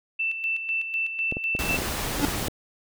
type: tone with tremolo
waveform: sine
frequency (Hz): 2665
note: E7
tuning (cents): +18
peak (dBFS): -23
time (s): 0.19-1.77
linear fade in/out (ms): 10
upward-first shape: square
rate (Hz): 4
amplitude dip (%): 55
type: clicks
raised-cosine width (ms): 2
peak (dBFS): -17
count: 12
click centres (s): 1.324 / 1.369 / 1.551 / 1.637 / 1.71 / 1.744 / 1.788 / 1.82 / 2.198 / 2.285 / 2.427 / 2.483
type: noise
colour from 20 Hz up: pink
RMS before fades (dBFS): -29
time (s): 1.59-2.48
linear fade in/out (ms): 0
type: tone with exponential growth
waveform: square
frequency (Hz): 287.7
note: D4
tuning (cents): -36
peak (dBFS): -17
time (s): 2.14-2.25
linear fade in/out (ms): 0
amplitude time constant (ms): 22
effects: none